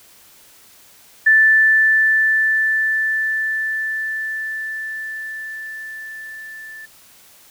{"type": "tone with level ramp", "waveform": "sine", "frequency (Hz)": 1760, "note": "A6", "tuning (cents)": 0, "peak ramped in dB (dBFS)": [-8, -33], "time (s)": [1.26, 6.86], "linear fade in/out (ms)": 10, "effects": ["white hiss -48 dBFS RMS until 7.5 s"]}